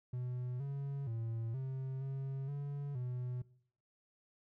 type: tone with pitch steps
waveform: triangle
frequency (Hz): 124.5 / 139.4 / 114 / 132.4 / 135.4 / 142.5 / 124.5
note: B2 / C#3 / A#2 / C3 / C#3 / C#3 / B2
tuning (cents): +14 / +10 / -38 / +21 / -40 / +48 / +14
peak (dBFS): -35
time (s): 0.13-3.42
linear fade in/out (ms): 5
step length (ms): 470
effects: noise-tail reverb RT60 0.6 s tail -20 dB re dry